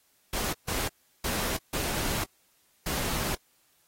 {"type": "noise bursts at uneven times", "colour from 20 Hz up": "pink", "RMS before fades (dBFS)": -31, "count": 5, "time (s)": [[0.33, 0.53], [0.68, 0.88], [1.24, 1.57], [1.73, 2.24], [2.86, 3.35]], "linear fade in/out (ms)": 5, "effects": ["white hiss -67 dBFS RMS until 3.87 s", "AAC 48 kbps"]}